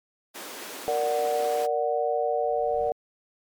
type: high-pass noise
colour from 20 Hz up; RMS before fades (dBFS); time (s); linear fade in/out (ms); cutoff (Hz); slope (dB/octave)
pink; -39; 0.34-1.67; 20; 280; 24
type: chord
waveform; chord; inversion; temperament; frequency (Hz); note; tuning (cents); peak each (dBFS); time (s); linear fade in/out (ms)
sine; Bb augmented; none; equal; 466.2 / 587.3 / 740; Bb4 / D5 / F#5; 0 / 0 / 0; -27; 0.88-2.92; 0
type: noise with exponential growth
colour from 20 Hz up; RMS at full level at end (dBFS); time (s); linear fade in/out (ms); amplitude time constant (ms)
brown; -44; 1.84-2.9; 2; 230
effects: MP3 96 kbps